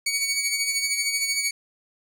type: tone with tremolo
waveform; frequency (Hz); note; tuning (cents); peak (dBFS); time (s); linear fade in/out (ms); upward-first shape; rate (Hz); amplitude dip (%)
15% pulse; 2249; C#7; +24; -14; 0.06-1.51; 5; sine; 13; 50
effects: 9-bit